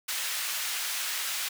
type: high-pass noise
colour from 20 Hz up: pink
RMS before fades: -32 dBFS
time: 0.08-1.49 s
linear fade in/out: 10 ms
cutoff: 1800 Hz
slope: 12 dB/octave
effects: none